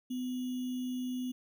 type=tone with sample-and-hold; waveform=sine; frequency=252.2 Hz; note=B3; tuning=36 cents sharp; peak=-33 dBFS; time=0.1-1.32 s; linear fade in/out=10 ms; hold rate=3150 Hz; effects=none